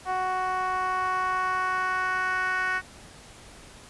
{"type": "tone with band-pass filter sweep", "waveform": "10% pulse", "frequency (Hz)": 371, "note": "F#4", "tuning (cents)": 5, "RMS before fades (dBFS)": -27, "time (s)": [0.05, 2.82], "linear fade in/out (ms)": 50, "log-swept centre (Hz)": [830, 1600], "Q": 2.6, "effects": ["pink hiss -48 dBFS RMS until 3.89 s", "resampled to 24000 Hz"]}